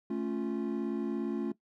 triangle chord, A augmented, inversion none, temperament equal, 220 / 277.2 / 349.2 Hz, A3 / C#4 / E#4, 0 / 0 / 0 cents, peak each -32 / -33 / -33 dBFS, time 0.1-1.52 s, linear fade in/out 5 ms, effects noise-tail reverb RT60 0.1 s tail -18 dB re dry + tanh soft clip ceiling -21 dBFS

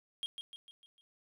triangle tone with echo, 3237 Hz, G#7, 45 cents flat, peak -33 dBFS, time 0.23-0.26 s, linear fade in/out 0 ms, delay 150 ms, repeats 5, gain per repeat -6 dB, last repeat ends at 1.01 s, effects none

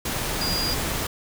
sine tone in noise, 4838 Hz, D#8, 49 cents flat, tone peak -25 dBFS, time 0.41-0.74 s, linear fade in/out 5 ms, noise pink, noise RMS -27 dBFS, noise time 0.05-1.07 s, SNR -1 dB, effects none

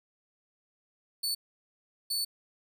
sawtooth tone bursts at uneven times, 4470 Hz, C#8, 14 cents sharp, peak -26 dBFS, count 2, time 1.23-1.35 / 2.1-2.25 s, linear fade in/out 10 ms, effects none

